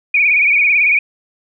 sine tone with vibrato, 2349 Hz, D7, in tune, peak -9 dBFS, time 0.14-0.99 s, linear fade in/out 5 ms, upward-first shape sine, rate 18 Hz, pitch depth 94 cents each way, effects none

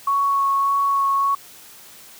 sine tone with vibrato, 1108.7 Hz, C#6, in tune, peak -16 dBFS, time 0.07-1.35 s, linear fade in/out 5 ms, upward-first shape sine, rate 1.7 Hz, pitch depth 11 cents each way, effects white hiss -44 dBFS RMS until 2.19 s + high-pass 80 Hz 12 dB/octave

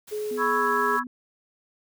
white noise, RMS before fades -45 dBFS, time 0.07-1 s, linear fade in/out 10 ms
sine tone with pitch glide, 423 to 415.5 Hz, G#4 to G#4, +32 to +1 cents, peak -27 dBFS, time 0.11-0.98 s, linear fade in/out 20 ms, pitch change -31 cents, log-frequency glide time 0.56-0.64 s
sine tone with vibrato, 246.9 Hz, B3, in tune, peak -34 dBFS, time 0.31-1.07 s, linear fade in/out 2 ms, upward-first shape triangle, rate 4.3 Hz, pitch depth 19 cents each way
sine chord, C# minor seventh, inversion third, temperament equal, 987.8 / 1108.7 / 1318.5 / 1661.2 Hz, B5 / C#6 / E6 / G#6, 0 / 0 / 0 / 0 cents, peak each -27 dBFS, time 0.37-1.04 s, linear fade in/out 50 ms
effects none

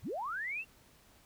sine linear sweep, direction up, 37.25 to 2790 Hz, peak -35 dBFS, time 0.02-0.65 s, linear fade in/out 50 ms, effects pink hiss -63 dBFS RMS until 1.25 s

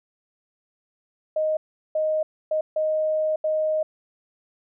sine tone bursts at uneven times, 622.3 Hz, D#5, in tune, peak -20 dBFS, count 5, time 1.36-1.57 / 1.95-2.23 / 2.51-2.61 / 2.76-3.36 / 3.44-3.83 s, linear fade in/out 5 ms, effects none

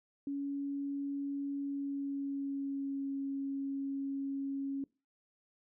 sine tone with pitch glide, 280.6 to 275 Hz, C#4 to C#4, +21 to -14 cents, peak -34 dBFS, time 0.27-4.84 s, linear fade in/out 2 ms, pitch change -35 cents, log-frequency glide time 1.59-3.13 s, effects noise-tail reverb RT60 0.3 s tail -23 dB re dry

